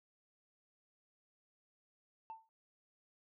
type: tone with exponential decay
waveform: sine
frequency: 892 Hz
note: A5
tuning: 23 cents sharp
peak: -40 dBFS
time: 2.3-2.49 s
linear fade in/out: 0 ms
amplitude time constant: 40 ms
effects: tanh soft clip ceiling -41 dBFS